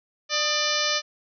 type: harmonic tone with a mistuned harmonic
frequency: 594 Hz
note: D5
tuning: 20 cents sharp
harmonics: 1 / 2 / 3 / 4 / 5 / 6 / 7 / 8 / 9 / 10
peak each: -31 / -31 / -31 / -31 / -31 / -31 / -31 / -31 / -31 / -31 dBFS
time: 0.29-1.02 s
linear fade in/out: 50 ms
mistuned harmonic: 2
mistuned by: +70 cents
effects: none